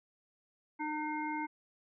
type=harmonic tone; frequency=304.2 Hz; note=D#4; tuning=39 cents flat; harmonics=1 / 3 / 5 / 7; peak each=-38 / -37 / -47 / -42 dBFS; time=0.79-1.47 s; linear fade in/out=20 ms; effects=none